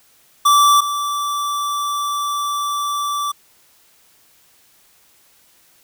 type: tone pair in turn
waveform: square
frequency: 1163 / 1163 Hz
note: D6 / D6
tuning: -17 / -17 cents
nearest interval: unison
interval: 0 cents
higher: neither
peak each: -10 / -20 dBFS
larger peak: first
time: 0.45-0.81 / 0.81-3.32 s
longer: second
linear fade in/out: 10 ms
effects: white hiss -54 dBFS RMS until 5.83 s